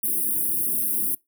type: band-stop noise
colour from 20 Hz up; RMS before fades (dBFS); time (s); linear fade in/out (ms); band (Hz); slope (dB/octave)
white; -24; 0.03-1.15; 5; 380 to 9200; 96
effects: noise-tail reverb RT60 0.2 s tail -24 dB re dry + high-pass 200 Hz 12 dB/octave